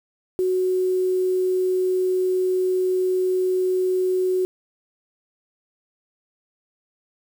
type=tone with quantisation; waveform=sine; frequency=370.1 Hz; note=F#4; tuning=in tune; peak=-18 dBFS; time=0.39-4.45 s; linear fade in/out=0 ms; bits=7; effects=none